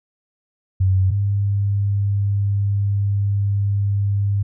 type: tone pair in turn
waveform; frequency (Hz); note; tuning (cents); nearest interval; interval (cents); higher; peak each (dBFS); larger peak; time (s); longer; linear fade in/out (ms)
sine; 94.5 / 100.52; F#2 / G2; +37 / +44; minor second; 107; second; -13 / -16; first; 0.8-1.11 / 1.11-4.43; second; 10
effects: none